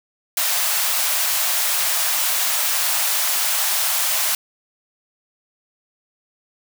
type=high-pass noise; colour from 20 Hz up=white; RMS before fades=-20 dBFS; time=0.37-4.35 s; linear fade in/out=2 ms; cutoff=590 Hz; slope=48 dB/octave; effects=none